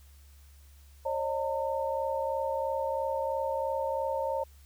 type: tone cluster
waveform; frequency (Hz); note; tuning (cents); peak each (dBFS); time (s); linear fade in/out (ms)
sine; 541 / 604 / 907; C#5 / D5 / A#5; -42 / +48 / -48; -31 / -35 / -33; 1.05-4.44; 10
effects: added 70 Hz sine -52 dBFS peak until 4.65 s + white hiss -63 dBFS RMS until 4.65 s